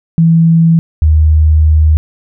sine tone pair in turn, 164.81 / 77.63 Hz, E3 / D#2, 0 / -3 cents, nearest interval octave + minor second, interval 1303 cents, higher first, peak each -4 dBFS, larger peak neither, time 0.18-0.79 / 1.02-1.97 s, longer second, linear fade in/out 0 ms, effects none

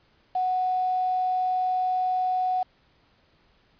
sine tone with quantisation, 739 Hz, F#5, 2 cents flat, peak -22 dBFS, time 0.35-2.63 s, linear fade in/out 5 ms, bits 7, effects pink hiss -63 dBFS RMS until 3.79 s + resampled to 11025 Hz

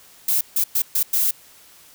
violet noise bursts at uneven times, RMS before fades -19 dBFS, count 5, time 0.28-0.41 / 0.56-0.64 / 0.75-0.82 / 0.95-1.03 / 1.13-1.31 s, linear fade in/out 5 ms, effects white hiss -49 dBFS RMS until 1.94 s

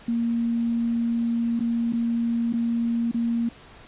sine tone with dropouts, 233.1 Hz, A#3, in tune, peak -21 dBFS, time 0.08-3.49 s, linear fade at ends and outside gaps 5 ms, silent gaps 1.595-1.605 / 1.925-1.933 / 2.527-2.536 / 3.114-3.143 s, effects pink hiss -48 dBFS RMS until 3.87 s + resampled to 8000 Hz

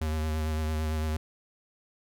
square tone with vibrato, 78 Hz, D#2, 5 cents sharp, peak -28 dBFS, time 0.01-1.17 s, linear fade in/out 5 ms, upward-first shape sine, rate 8.9 Hz, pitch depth 25 cents each way, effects none

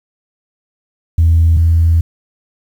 sine tone pair in turn, 82.4 / 82.88 Hz, E2 / E2, 0 / +10 cents, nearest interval unison, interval 10 cents, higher second, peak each -5 / -6 dBFS, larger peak first, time 1.18-1.57 / 1.57-2.01 s, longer second, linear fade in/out 5 ms, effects tanh soft clip ceiling -3 dBFS + 7-bit

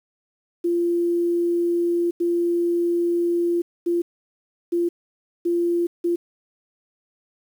sine tone bursts at uneven times, 344.8 Hz, F4, 22 cents flat, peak -18 dBFS, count 6, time 0.64-2.11 / 2.2-3.62 / 3.86-4.02 / 4.72-4.89 / 5.45-5.87 / 6.04-6.16 s, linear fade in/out 10 ms, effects 8-bit

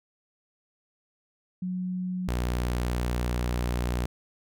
sine / sawtooth tone pair in turn, 182.8 / 60.58 Hz, F#3 / B1, -21 / -33 cents, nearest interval octave + perfect fifth, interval 1912 cents, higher first, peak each -28 / -22 dBFS, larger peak second, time 1.62-2.28 / 2.28-4.06 s, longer second, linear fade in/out 5 ms, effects none

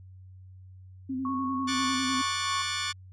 sine tone with vibrato, 261.6 Hz, C4, in tune, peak -29 dBFS, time 1.09-2.22 s, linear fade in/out 10 ms, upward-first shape square, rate 10 Hz, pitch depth 34 cents each way
sine tone, 1104 Hz, C#6, 7 cents flat, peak -31 dBFS, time 1.25-2.62 s, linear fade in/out 2 ms
15% pulse chord, D major seventh, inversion third, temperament just, 1101.2 / 1174.7 / 1468.3 / 1762 Hz, C#6 / D6 / F#6 / A6, -12 / 0 / -14 / +2 cents, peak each -29 dBFS, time 1.67-2.93 s, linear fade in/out 20 ms
effects added 93 Hz sine -46 dBFS peak until 3.12 s + resampled to 22050 Hz

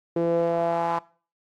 sawtooth tone with band-pass filter sweep, 168.6 Hz, E3, 39 cents sharp, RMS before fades -24 dBFS, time 0.16-0.99 s, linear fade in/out 5 ms, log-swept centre 410 to 950 Hz, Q 4.1, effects noise-tail reverb RT60 0.4 s tail -20 dB re dry + AAC 64 kbps

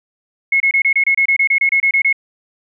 sine tone bursts, 2176 Hz, C#7, 33 cents flat, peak -10 dBFS, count 15, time 0.52-2.128 s, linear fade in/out 5 ms, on 82 ms, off 27 ms, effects none

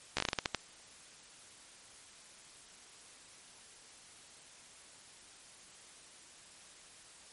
slowing click train, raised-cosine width 0.2 ms, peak -13 dBFS, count 10, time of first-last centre 0.17-0.547 s, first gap 14 ms, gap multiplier 1.26, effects white hiss -56 dBFS RMS until 7.32 s + MP3 48 kbps

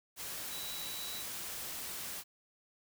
sine tone in noise, 3921 Hz, B7, 13 cents flat, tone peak -44 dBFS, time 0.49-1.25 s, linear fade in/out 50 ms, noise white, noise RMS -42 dBFS, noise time 0.16-2.24 s, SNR -5 dB, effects none

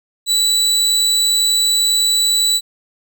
30% pulse tone, 3951 Hz, B7, in tune, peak -10 dBFS, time 0.26-2.61 s, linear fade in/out 50 ms, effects none

